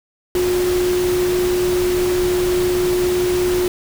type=tone in noise; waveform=sine; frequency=360.3 Hz; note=F#4; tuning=46 cents flat; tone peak=-15 dBFS; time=0.35-3.68 s; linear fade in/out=2 ms; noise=pink; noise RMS=-26 dBFS; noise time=0.35-3.68 s; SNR=+8 dB; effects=none